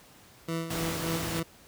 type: tone with tremolo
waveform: 20% pulse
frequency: 164.81 Hz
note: E3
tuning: in tune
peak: -24 dBFS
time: 0.48-1.43 s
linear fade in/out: 5 ms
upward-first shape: sine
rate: 3.5 Hz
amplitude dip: 60%
type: noise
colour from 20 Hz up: pink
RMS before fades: -34 dBFS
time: 0.7-1.4 s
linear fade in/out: 5 ms
effects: pink hiss -55 dBFS RMS until 1.67 s + high-pass 60 Hz 12 dB/octave